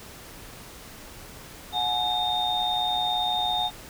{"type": "tone cluster", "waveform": "sine", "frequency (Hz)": [728, 846, 3662], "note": ["F#5", "G#5", "A#7"], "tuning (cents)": [-28, 32, -32], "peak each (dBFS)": [-28, -29, -26], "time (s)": [1.72, 3.71], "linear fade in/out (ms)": 50, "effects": ["pink hiss -44 dBFS RMS until 3.89 s"]}